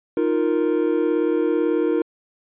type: chord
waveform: triangle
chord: Eb suspended second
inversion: none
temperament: equal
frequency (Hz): 311.1 / 349.2 / 466.2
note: Eb4 / F4 / Bb4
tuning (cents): 0 / 0 / 0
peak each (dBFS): -20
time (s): 0.17-2.02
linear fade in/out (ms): 2
effects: resampled to 8000 Hz